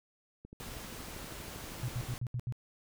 click train, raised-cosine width 3 ms, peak -35 dBFS, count 22, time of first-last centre 0.45-2.117 s, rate 12.6 Hz
pink noise, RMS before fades -45 dBFS, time 0.6-2.18 s, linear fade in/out 0 ms
sine tone bursts, 122.6 Hz, B2, 12 cents flat, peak -32 dBFS, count 6, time 1.83-2.524 s, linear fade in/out 0 ms, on 54 ms, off 74 ms
effects none

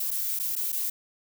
violet noise with dropouts, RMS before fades -29 dBFS, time 0-0.9 s, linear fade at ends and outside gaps 5 ms, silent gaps 0.107-0.112 / 0.391-0.397 / 0.555-0.562 / 0.721-0.726 s, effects none

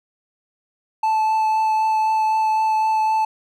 triangle tone with vibrato, 874 Hz, A5, 12 cents flat, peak -14 dBFS, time 1.03-3.25 s, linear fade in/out 5 ms, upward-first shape triangle, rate 3.9 Hz, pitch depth 11 cents each way, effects none

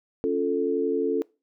sine chord, Db augmented, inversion none, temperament equal, 277.2 / 349.2 / 440 Hz, Db4 / F4 / A4, 0 / 0 / 0 cents, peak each -28 / -28 / -24 dBFS, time 0.24-1.22 s, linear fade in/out 0 ms, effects noise-tail reverb RT60 0.3 s tail -23 dB re dry

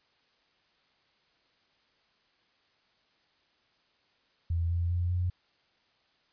sine tone with pitch steps, 84.2 / 85.92 / 87.67 / 89.46 Hz, E2 / F2 / F2 / F2, +37 / -28 / +7 / +42 cents, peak -26 dBFS, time 4.5-5.3 s, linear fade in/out 5 ms, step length 200 ms, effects white hiss -69 dBFS RMS until 6.32 s + resampled to 11025 Hz

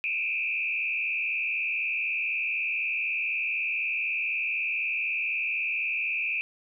sine tone with frequency modulation, 2498 Hz, D#7, 6 cents sharp, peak -26 dBFS, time 0.04-6.41 s, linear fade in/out 0 ms, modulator 76 Hz, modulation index 2.1, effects none

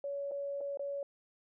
sine tone with dropouts, 563 Hz, C#5, 27 cents sharp, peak -35 dBFS, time 0.04-1.03 s, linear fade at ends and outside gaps 2 ms, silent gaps 0.312-0.317 / 0.607-0.611 / 0.773-0.794 s, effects none

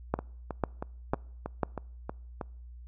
two click trains, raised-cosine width 1 ms, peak -20 / -12 dBFS, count 8 / 4, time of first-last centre 0.19-2.412 / 0.14-1.633 s, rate 3.15 / 2.01 Hz, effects noise-tail reverb RT60 0.7 s tail -26 dB re dry + added 60 Hz sine -44 dBFS peak until 2.87 s

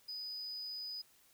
triangle tone, 4978 Hz, D#8, in tune, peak -39 dBFS, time 0.08-1.02 s, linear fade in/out 10 ms, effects tanh soft clip ceiling -35 dBFS + white hiss -67 dBFS RMS until 1.33 s

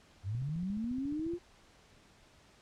sine linear sweep, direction up, 87.8 to 356.7 Hz, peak -33 dBFS, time 0.23-1.39 s, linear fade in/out 50 ms
click train, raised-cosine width 5 ms, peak -36 dBFS, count 15, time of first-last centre 0.35-1.336 s, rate 14.2 Hz
effects pink hiss -62 dBFS RMS until 2.61 s + low-pass 7000 Hz 12 dB/octave

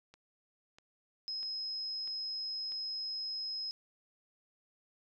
click train, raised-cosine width 0.2 ms, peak -38 dBFS, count 5, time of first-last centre 0.14-2.721 s, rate 1.55 Hz
sine tone, 5120 Hz, D#8, 49 cents sharp, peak -36 dBFS, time 1.28-3.71 s, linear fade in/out 0 ms
effects none

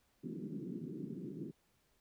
pink band-pass noise, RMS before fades -44 dBFS, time 0.23-1.52 s, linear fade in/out 20 ms, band 150 to 370 Hz, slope 48 dB/octave, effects pink hiss -75 dBFS RMS until 2 s

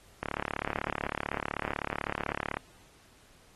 click train, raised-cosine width 0.5 ms, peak -16 dBFS, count 85, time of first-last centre 0.23-2.57 s, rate 35.9 Hz, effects pink hiss -59 dBFS RMS until 3.55 s + AAC 32 kbps

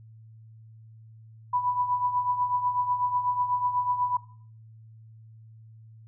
sine tone with tremolo, 987.8 Hz, B5, in tune, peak -21 dBFS, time 1.53-4.17 s, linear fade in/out 5 ms, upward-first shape triangle, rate 8.1 Hz, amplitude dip 70%, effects noise-tail reverb RT60 0.5 s tail -17 dB re dry + added 111 Hz sine -47 dBFS peak until 6.07 s

